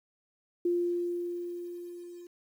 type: tone with level ramp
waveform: sine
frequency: 349.2 Hz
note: F4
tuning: in tune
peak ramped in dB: -24 to -44 dBFS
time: 0.65-2.27 s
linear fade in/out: 5 ms
effects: 10-bit